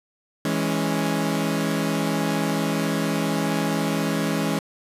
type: chord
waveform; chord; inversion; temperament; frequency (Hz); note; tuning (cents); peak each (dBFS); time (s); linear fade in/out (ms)
sawtooth; C# minor; first; equal with one note detuned; 163.39 / 207.7 / 277.2; E3 / G#3 / C#4; -15 / 0 / 0; -22; 0.45-4.59; 2
effects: resampled to 32000 Hz